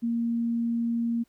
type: tone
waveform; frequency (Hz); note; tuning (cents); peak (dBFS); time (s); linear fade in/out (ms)
sine; 233.1; A#3; 0; -24; 0.02-1.24; 20
effects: pink hiss -69 dBFS RMS until 1.28 s